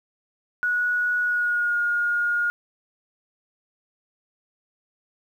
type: tone with pitch glide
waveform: sine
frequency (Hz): 1462 to 1427.8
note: F#6 to F6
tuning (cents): -21 to +38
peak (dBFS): -20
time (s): 0.63-2.5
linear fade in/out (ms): 0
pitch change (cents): -41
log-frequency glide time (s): 1.23-1.77
effects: 9-bit